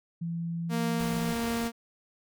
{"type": "tone", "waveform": "sine", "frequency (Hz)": 168.1, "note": "E3", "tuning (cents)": 34, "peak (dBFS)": -30, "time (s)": [0.21, 1.33], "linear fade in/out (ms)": 10}
{"type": "tone with tremolo", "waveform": "sawtooth", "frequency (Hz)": 232.2, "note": "A#3", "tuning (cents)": -7, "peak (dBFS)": -24, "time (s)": [0.69, 1.72], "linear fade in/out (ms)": 50, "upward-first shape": "triangle", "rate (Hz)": 1.5, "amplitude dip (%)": 25}
{"type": "noise", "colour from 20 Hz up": "pink", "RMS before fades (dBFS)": -40, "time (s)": [0.99, 1.68], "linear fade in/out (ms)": 5}
{"effects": []}